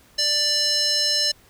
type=tone with band-pass filter; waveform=square; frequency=588 Hz; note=D5; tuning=2 cents sharp; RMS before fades=-21 dBFS; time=0.18-1.32 s; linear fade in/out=10 ms; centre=5000 Hz; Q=5.4; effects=pink hiss -54 dBFS RMS until 1.49 s